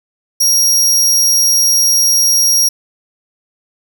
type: tone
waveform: sawtooth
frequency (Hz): 5630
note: F8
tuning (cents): +13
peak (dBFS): -6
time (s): 0.4-2.69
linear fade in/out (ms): 10
effects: none